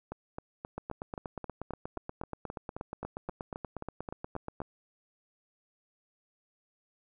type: two click trains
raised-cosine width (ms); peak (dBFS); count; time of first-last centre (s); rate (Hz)
1; -23 / -24; 33 / 18; 0.78-4.603 / 0.12-4.617; 8.37 / 3.78
effects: none